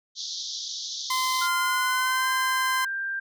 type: band-pass noise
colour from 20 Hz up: pink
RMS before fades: -34 dBFS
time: 0.15-1.49 s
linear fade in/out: 50 ms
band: 3400 to 6400 Hz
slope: 96 dB/octave
type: tone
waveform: sawtooth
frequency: 1032 Hz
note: C6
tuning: 24 cents flat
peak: -20 dBFS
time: 1.1-2.85 s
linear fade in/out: 5 ms
type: tone with pitch glide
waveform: sine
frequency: 1404 to 1585.1 Hz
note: F6 to G6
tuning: +9 to +19 cents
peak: -27 dBFS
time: 1.41-3.2 s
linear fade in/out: 10 ms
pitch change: +210 cents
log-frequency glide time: 1.56-2.3 s
effects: none